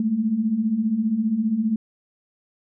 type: beating tone pair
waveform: sine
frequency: 207.7 / 222.7 Hz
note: G#3 / A3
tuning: 0 / +21 cents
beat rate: 15 Hz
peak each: -26 / -20 dBFS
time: 0-1.76 s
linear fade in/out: 2 ms
effects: none